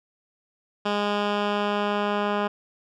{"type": "tone with low-pass filter sweep", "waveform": "10% pulse", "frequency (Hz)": 205.7, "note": "G#3", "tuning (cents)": -16, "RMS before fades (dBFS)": -25, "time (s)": [0.85, 2.48], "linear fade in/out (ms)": 10, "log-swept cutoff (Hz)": [3700, 2200], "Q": 1.1, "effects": []}